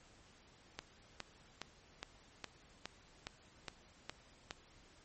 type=click train; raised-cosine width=0.2 ms; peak=-24 dBFS; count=10; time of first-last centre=0.79-4.509 s; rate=2.42 Hz; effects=pink hiss -64 dBFS RMS until 5.04 s + MP3 32 kbps